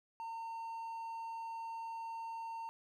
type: tone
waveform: triangle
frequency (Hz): 911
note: A#5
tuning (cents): -40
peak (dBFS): -39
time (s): 0.2-2.69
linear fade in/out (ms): 0
effects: none